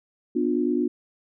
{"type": "chord", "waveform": "sine", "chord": "B diminished", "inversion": "none", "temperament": "just", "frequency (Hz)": [246.9, 296.3, 355.6], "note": ["B3", "D4", "F4"], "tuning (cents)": [0, 15, 31], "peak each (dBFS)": -25, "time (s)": [0.35, 0.88], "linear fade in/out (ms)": 10, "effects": []}